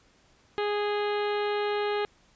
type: harmonic tone with a mistuned harmonic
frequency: 413.9 Hz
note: G#4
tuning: 6 cents flat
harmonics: 1 / 2 / 3 / 4 / 5 / 6 / 7 / 8 / 9 / 10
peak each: -27 / -33 / -37 / -39 / -41 / -43 / -44 / -45 / -46 / -47 dBFS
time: 0.58-2.05 s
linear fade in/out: 0 ms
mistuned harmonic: 8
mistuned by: -30 cents
effects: pink hiss -62 dBFS RMS until 2.35 s + resampled to 16000 Hz